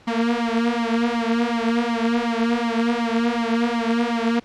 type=tone with flanger; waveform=sawtooth; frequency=233.1 Hz; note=A#3; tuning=in tune; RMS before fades=-21 dBFS; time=0.07-4.4 s; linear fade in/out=10 ms; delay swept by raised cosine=0.94 to 5.04 ms; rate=2.7 Hz; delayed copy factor=+0.95; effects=pink hiss -50 dBFS RMS until 4.44 s + low-pass 4000 Hz 12 dB/octave